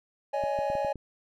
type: chord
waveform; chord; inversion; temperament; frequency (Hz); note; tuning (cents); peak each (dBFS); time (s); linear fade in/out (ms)
triangle; C# suspended second; none; equal with one note detuned; 563.1 / 622.3 / 830.6; C#5 / D#5 / G#5; +27 / 0 / 0; -28 / -31 / -29; 0.33-0.93; 10
type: clicks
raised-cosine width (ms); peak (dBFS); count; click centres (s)
3; -28; 6; 0.438 / 0.589 / 0.701 / 0.753 / 0.848 / 0.957
effects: none